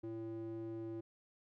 square tone with band-pass filter, 112.3 Hz, A2, 36 cents sharp, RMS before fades -44 dBFS, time 0.03-1.01 s, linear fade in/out 10 ms, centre 320 Hz, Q 2.9, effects none

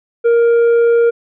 sine tone with tanh clipping, 467.8 Hz, A#4, 6 cents sharp, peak -9 dBFS, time 0.24-1.11 s, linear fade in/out 20 ms, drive 5 dB, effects none

